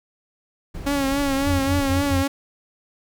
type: noise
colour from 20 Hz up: brown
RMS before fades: -32 dBFS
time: 0.74-2.2 s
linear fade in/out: 10 ms
type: tone with vibrato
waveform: sawtooth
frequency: 277.2 Hz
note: C#4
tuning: in tune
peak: -16 dBFS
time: 0.86-2.28 s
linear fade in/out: 10 ms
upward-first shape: triangle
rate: 3.6 Hz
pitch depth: 58 cents each way
type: tone bursts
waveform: sine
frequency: 88.8 Hz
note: F2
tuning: 29 cents sharp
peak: -20 dBFS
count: 4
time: 1.46-2.236 s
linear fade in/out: 20 ms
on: 140 ms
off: 72 ms
effects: none